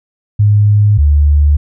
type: tone pair in turn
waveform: sine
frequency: 104 / 73.26 Hz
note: G#2 / D2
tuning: +3 / -4 cents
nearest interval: tritone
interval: 607 cents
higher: first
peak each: -5 / -5 dBFS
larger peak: neither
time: 0.39-0.98 / 0.98-1.57 s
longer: neither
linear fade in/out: 10 ms
effects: none